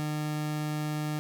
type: tone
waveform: 30% pulse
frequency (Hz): 151.4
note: D#3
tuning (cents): -47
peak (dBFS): -27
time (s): 0-1.19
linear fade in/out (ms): 0
effects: none

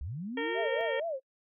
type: linear sweep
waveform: sine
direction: up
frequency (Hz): 57.7 to 523.3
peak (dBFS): -35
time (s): 0.01-0.81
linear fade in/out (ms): 0
type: harmonic tone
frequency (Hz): 459.8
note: A#4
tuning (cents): -24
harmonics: 1 / 2 / 3 / 4 / 5 / 6 / 7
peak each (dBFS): -33 / -40 / -47 / -37 / -42 / -49 / -43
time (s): 0.37-1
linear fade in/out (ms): 5
type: tone with vibrato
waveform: sine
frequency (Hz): 598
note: D5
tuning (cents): +31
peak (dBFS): -31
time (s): 0.54-1.2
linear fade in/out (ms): 50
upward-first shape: sine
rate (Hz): 4.3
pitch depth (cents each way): 220
effects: noise-tail reverb RT60 0.1 s tail -25 dB re dry

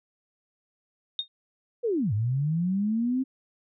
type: tone with exponential decay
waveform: sine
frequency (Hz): 3691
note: A#7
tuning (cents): -18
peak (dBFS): -22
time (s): 1.19-1.28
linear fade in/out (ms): 1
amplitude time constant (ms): 18
type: linear two-way sweep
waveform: sine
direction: down then up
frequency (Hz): 500 to 99.7 to 266.9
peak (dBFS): -23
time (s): 1.83-3.24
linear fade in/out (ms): 20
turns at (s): 2.13
effects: none

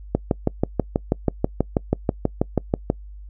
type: click train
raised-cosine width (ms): 2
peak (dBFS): -4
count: 18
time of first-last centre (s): 0.15-2.901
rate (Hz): 6.18
effects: noise-tail reverb RT60 0.1 s tail -25 dB re dry + added 50 Hz sine -36 dBFS peak until 3.29 s

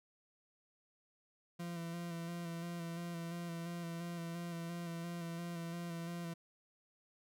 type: tone with vibrato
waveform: 40% pulse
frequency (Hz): 170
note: F3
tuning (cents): -46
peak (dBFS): -40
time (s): 1.59-6.34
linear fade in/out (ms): 10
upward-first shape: square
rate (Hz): 2.9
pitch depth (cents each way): 22
effects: none

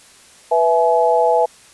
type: chord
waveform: sine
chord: E major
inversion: second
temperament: equal with one note detuned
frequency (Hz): 493.9 / 659.3 / 847.1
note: B4 / E5 / G#5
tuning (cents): 0 / 0 / +34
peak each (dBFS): -16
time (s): 0.51-1.46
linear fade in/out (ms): 10
effects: white hiss -46 dBFS RMS until 1.73 s + resampled to 24000 Hz

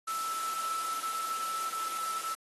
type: tone in noise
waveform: sine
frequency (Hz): 1318.5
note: E6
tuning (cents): 0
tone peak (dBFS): -32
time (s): 0.07-2.35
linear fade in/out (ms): 10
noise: white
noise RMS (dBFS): -40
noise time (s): 0.07-2.35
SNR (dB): +5
effects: high-pass 300 Hz 12 dB/octave + AAC 32 kbps

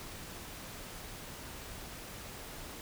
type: silence
effects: pink hiss -46 dBFS RMS until 2.81 s

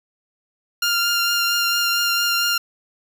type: tone with vibrato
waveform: 15% pulse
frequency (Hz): 1396.9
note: F6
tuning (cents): 0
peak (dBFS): -11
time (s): 0.82-2.58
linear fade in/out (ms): 5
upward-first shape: triangle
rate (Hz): 4.4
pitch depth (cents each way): 15
effects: none

